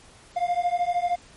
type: beating tone pair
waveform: triangle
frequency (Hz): 698.5 / 711.5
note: F5 / F5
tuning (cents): 0 / +32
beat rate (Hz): 13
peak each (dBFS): -23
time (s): 0.36-1.16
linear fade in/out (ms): 10
effects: pink hiss -51 dBFS RMS until 1.36 s + MP3 48 kbps